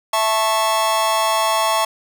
45% pulse chord, A major, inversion second, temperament just, 660 / 880 / 1100 Hz, E5 / A5 / C#6, +2 / 0 / -14 cents, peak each -21 / -20 / -20 dBFS, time 0.13-1.85 s, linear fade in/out 5 ms, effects none

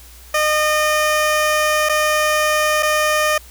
15% pulse tone with dropouts, 610 Hz, D#5, 34 cents flat, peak -8 dBFS, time 0.34-3.38 s, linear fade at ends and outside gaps 5 ms, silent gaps 1.889-1.894 / 2.826-2.829 s, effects added 60 Hz sine -41 dBFS peak until 3.5 s + white hiss -44 dBFS RMS until 3.5 s

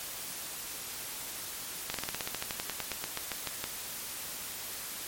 slowing click train, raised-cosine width 0.2 ms, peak -15 dBFS, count 20, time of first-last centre 1.9-3.641 s, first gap 42 ms, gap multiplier 1.08, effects white hiss -40 dBFS RMS until 5.07 s + MP3 64 kbps

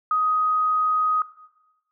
sine tone, 1253 Hz, D#6, 12 cents sharp, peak -18 dBFS, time 0.11-1.22 s, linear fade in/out 2 ms, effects noise-tail reverb RT60 1.0 s tail -17 dB re dry

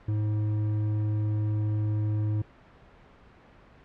triangle tone with hard clipping, 106.2 Hz, G#2, 39 cents sharp, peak -26 dBFS, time 0.08-2.42 s, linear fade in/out 5 ms, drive 10 dB, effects pink hiss -54 dBFS RMS until 3.84 s + low-pass 2000 Hz 12 dB/octave

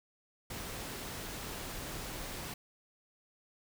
pink noise, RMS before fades -42 dBFS, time 0.5-2.54 s, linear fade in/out 5 ms, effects none

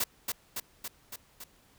white noise with echo, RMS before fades -29 dBFS, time 0-0.04 s, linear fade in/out 5 ms, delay 280 ms, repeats 5, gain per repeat -3 dB, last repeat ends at 1.44 s, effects pink hiss -63 dBFS RMS until 1.78 s

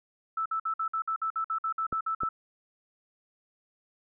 sine tone bursts, 1316 Hz, E6, 3 cents flat, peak -27 dBFS, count 14, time 0.37-2.29 s, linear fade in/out 5 ms, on 87 ms, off 54 ms
clicks, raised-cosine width 2 ms, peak -24 dBFS, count 2, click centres 1.927 / 2.234 s
effects none

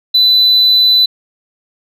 sine tone, 3997 Hz, B7, 20 cents sharp, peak -4 dBFS, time 0.14-1.06 s, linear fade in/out 10 ms, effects tanh soft clip ceiling -4 dBFS

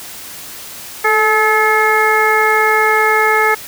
harmonic tone with a mistuned harmonic, 430 Hz, A4, 40 cents flat, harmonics 1 / 2 / 3 / 4 / 5, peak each -16 / -16 / -16 / -16 / -16 dBFS, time 1.04-3.55 s, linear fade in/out 10 ms, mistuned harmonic 1, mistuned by +26 cents, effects white hiss -31 dBFS RMS until 3.67 s

